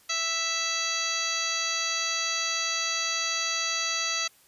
harmonic tone, 659.3 Hz, E5, in tune, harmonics 1 / 2 / 3 / 4 / 5 / 6 / 7 / 9 / 10, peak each -43 / -35 / -35 / -34 / -37 / -34 / -33 / -34 / -35 dBFS, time 0.09-4.28 s, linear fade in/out 10 ms, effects white hiss -59 dBFS RMS until 4.47 s + resampled to 32000 Hz

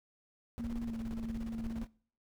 brown noise with tremolo, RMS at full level -42 dBFS, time 0.58-1.87 s, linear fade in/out 0 ms, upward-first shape square, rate 17 Hz, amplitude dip 70%
sine tone with pitch glide, 233.1 to 226.9 Hz, A#3 to A#3, 0 to -47 cents, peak -36 dBFS, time 0.59-1.84 s, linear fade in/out 10 ms, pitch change -47 cents, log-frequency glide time 0.86-0.93 s
effects noise-tail reverb RT60 0.5 s tail -22 dB re dry

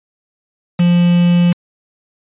triangle tone with quantisation, 174.61 Hz, F3, in tune, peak -6 dBFS, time 0.79-1.53 s, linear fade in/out 10 ms, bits 4, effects resampled to 8000 Hz

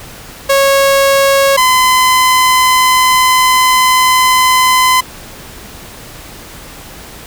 sawtooth tone pair in turn, 550 / 1021 Hz, C#5 / C6, -14 / -43 cents, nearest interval major seventh, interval 1071 cents, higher second, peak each -3 dBFS, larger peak neither, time 0.49-1.57 / 1.57-5.01 s, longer second, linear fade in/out 10 ms, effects pink hiss -32 dBFS RMS until 7.26 s

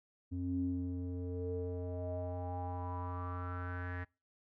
square tone with low-pass filter sweep, 89.4 Hz, F2, 41 cents sharp, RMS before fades -39 dBFS, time 0.31-4.05 s, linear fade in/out 20 ms, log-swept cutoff 230 to 1800 Hz, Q 6.8, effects noise-tail reverb RT60 0.3 s tail -25 dB re dry

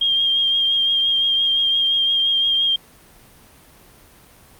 sine tone with vibrato, 3216 Hz, G7, 44 cents sharp, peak -15 dBFS, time 0.01-2.76 s, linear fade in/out 5 ms, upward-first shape triangle, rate 5.8 Hz, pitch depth 28 cents each way, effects pink hiss -48 dBFS RMS until 4.59 s + Opus 32 kbps

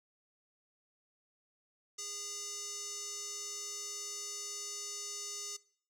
square tone with band-pass filter, 409.1 Hz, G#4, 26 cents flat, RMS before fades -42 dBFS, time 1.98-5.57 s, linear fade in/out 10 ms, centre 6400 Hz, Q 5.1, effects noise-tail reverb RT60 0.5 s tail -21 dB re dry

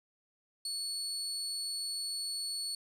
30% pulse tone, 4413 Hz, C#8, 9 cents flat, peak -32 dBFS, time 0.65-2.75 s, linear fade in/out 2 ms, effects resampled to 32000 Hz

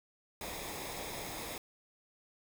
pink noise with comb filter, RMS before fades -42 dBFS, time 0.41-1.58 s, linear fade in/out 2 ms, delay 0.68 ms, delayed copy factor -0.55, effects none

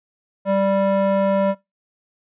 square tone with band-pass filter, 195.8 Hz, G3, 2 cents flat, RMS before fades -18 dBFS, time 0.45-1.55 s, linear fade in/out 50 ms, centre 610 Hz, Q 1.7, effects noise-tail reverb RT60 0.2 s tail -21 dB re dry + resampled to 8000 Hz

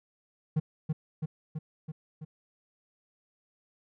triangle tone with echo, 155.56 Hz, D#3, in tune, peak -21 dBFS, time 0.56-0.6 s, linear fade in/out 10 ms, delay 330 ms, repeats 5, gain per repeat -3 dB, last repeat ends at 2.25 s, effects none

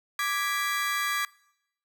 35% pulse chord, G# diminished, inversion second, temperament equal, 1174.7 / 1661.2 / 1975.5 Hz, D6 / G#6 / B6, 0 / 0 / 0 cents, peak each -28 / -29 / -31 dBFS, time 0.19-1.25 s, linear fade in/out 2 ms, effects noise-tail reverb RT60 0.8 s tail -23 dB re dry

